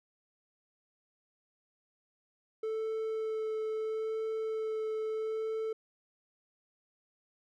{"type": "tone with vibrato", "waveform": "triangle", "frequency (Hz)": 439.1, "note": "A4", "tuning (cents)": -4, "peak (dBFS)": -30, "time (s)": [2.63, 5.73], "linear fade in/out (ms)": 5, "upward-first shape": "sine", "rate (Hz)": 0.76, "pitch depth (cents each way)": 10, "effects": []}